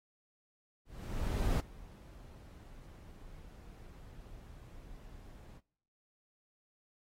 brown noise with ADSR envelope, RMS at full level -30 dBFS, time 0.85-5.61 s, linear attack 750 ms, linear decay 3 ms, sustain -22 dB, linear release 44 ms, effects noise-tail reverb RT60 0.7 s tail -25 dB re dry + AAC 48 kbps

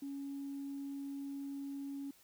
sine tone, 278.4 Hz, C#4, 8 cents sharp, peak -39 dBFS, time 0.02-2.11 s, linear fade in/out 5 ms, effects tanh soft clip ceiling -36 dBFS + white hiss -65 dBFS RMS until 2.23 s

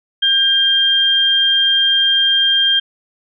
sine tone pair together, 1597 / 3194 Hz, G6 / G7, +32 / +32 cents, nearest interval octave, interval 1200 cents, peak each -20 / -11 dBFS, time 0.22-2.8 s, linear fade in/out 10 ms, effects none

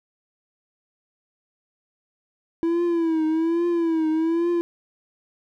triangle tone with vibrato, 329.6 Hz, E4, in tune, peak -17 dBFS, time 2.63-4.61 s, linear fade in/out 0 ms, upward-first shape triangle, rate 1.2 Hz, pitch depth 97 cents each way, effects none

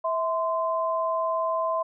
sine tone pair together, 651 / 1034 Hz, E5 / C6, -22 / -21 cents, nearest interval minor sixth, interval 801 cents, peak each -26 dBFS, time 0.04-1.83 s, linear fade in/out 10 ms, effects none

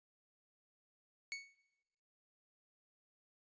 sawtooth tone with exponential decay, 2220 Hz, C#7, 2 cents sharp, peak -34 dBFS, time 1.32-1.55 s, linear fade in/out 0 ms, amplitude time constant 49 ms, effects noise-tail reverb RT60 1.0 s tail -20 dB re dry + resampled to 16000 Hz

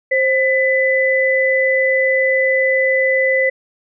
sine tone pair together, 527.3 / 2000 Hz, C5 / B6, +13 / +21 cents, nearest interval octave + major seventh, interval 2308 cents, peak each -15 dBFS, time 0.11-3.5 s, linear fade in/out 10 ms, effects none

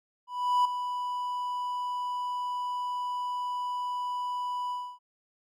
triangle tone with ADSR envelope, 987.8 Hz, B5, in tune, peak -18 dBFS, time 0.27-4.99 s, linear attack 380 ms, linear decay 6 ms, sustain -10 dB, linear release 280 ms, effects none

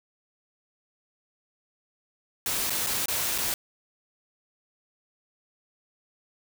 white noise with dropouts, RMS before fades -28 dBFS, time 2.46-3.54 s, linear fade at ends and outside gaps 1 ms, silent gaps 2.697-2.704 / 2.865-2.869 / 3.058-3.083 / 3.379-3.384 s, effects none

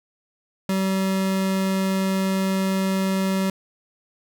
square tone pair together, 191.4 / 382.8 Hz, G3 / G4, -41 / -41 cents, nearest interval octave, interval 1200 cents, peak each -21 / -32 dBFS, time 0.69-3.5 s, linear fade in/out 2 ms, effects none

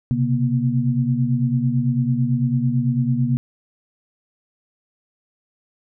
sine tone cluster, 127.2 / 136.2 / 238.3 Hz, C3 / C#3 / A#3, -48 / -30 / +38 cents, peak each -21 dBFS, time 0.11-3.37 s, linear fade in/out 0 ms, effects none

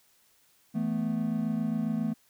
triangle chord, E suspended fourth, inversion none, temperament just, 164.81 / 219.8 / 247.2 Hz, E3 / A3 / B3, 0 / -2 / +2 cents, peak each -32 / -27 / -31 dBFS, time 0.74-2.14 s, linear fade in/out 20 ms, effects white hiss -65 dBFS RMS until 2.29 s

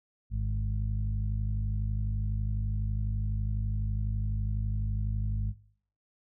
harmonic tone with a mistuned harmonic, 52 Hz, G#1, 3 cents sharp, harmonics 1 / 2 / 3 / 4, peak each -29 / -32 / -45 / -43 dBFS, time 0.3-5.54 s, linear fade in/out 50 ms, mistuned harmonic 3, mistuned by -21 cents, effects noise-tail reverb RT60 0.6 s tail -21 dB re dry

